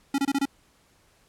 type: tone bursts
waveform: square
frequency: 277.2 Hz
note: C#4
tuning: in tune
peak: -22 dBFS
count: 5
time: 0.14-0.455 s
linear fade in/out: 5 ms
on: 43 ms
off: 25 ms
effects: pink hiss -62 dBFS RMS until 1.28 s + low-pass 12000 Hz 12 dB/octave